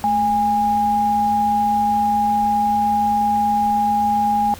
sine tone pair together, 217.2 / 820 Hz, A3 / G#5, -22 / -22 cents, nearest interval octave + major seventh, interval 2300 cents, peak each -24 / -15 dBFS, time 0.04-4.54 s, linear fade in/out 0 ms, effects added 87 Hz sine -39 dBFS peak until 4.59 s + pink hiss -39 dBFS RMS until 4.59 s

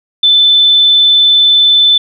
sine tone with vibrato, 3520 Hz, A7, in tune, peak -4 dBFS, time 0.23-1.98 s, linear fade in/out 5 ms, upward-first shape sine, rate 20 Hz, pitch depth 13 cents each way, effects none

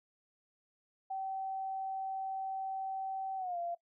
sine tone with pitch glide, 769 to 689.1 Hz, G5 to F5, -33 to -23 cents, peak -35 dBFS, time 1.1-3.75 s, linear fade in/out 10 ms, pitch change -190 cents, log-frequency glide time 3.37-3.58 s, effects noise-tail reverb RT60 0.1 s tail -18 dB re dry

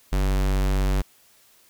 square tone, 47.97 Hz, G1, 37 cents flat, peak -20 dBFS, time 0.12-1.02 s, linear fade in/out 10 ms, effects white hiss -57 dBFS RMS until 1.69 s

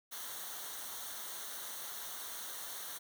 white noise with comb filter, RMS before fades -44 dBFS, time 0.11-2.99 s, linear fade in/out 20 ms, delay 0.4 ms, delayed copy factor -0.7, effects none

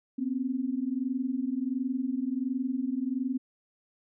sine tone pair together, 246.9 / 268.3 Hz, B3 / C4, 0 / +44 cents, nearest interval minor second, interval 144 cents, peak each -31 / -30 dBFS, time 0.18-3.38 s, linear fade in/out 10 ms, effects none

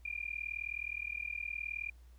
sine tone with amplitude modulation, 2400 Hz, D7, 37 cents sharp, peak -33 dBFS, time 0.05-1.9 s, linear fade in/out 5 ms, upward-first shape sine, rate 39.2 Hz, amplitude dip 100%, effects added 60 Hz sine -54 dBFS peak until 2.18 s + pink hiss -71 dBFS RMS until 2.18 s

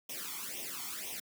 white noise with flanger, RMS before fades -41 dBFS, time 0.09-1.2 s, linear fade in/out 5 ms, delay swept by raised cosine 0.33 to 0.93 ms, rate 2 Hz, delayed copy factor +0.85, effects high-pass 200 Hz 12 dB/octave

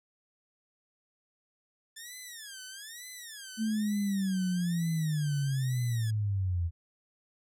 10% pulse tone with vibrato, 1748 Hz, A6, 12 cents flat, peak -34 dBFS, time 1.96-6.11 s, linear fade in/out 10 ms, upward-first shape sine, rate 1.1 Hz, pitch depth 250 cents each way
sine linear sweep, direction down, 223 to 82.2 Hz, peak -27 dBFS, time 3.57-6.71 s, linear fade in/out 50 ms
effects none

